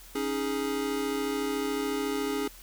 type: chord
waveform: square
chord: C# suspended second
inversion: none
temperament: equal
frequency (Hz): 277.2 / 311.1 / 415.3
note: C#4 / D#4 / G#4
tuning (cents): 0 / 0 / 0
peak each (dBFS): -33 / -36 / -32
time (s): 0.15-2.48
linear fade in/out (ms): 5
effects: added 41 Hz sine -51 dBFS peak until 2.62 s + white hiss -51 dBFS RMS until 2.62 s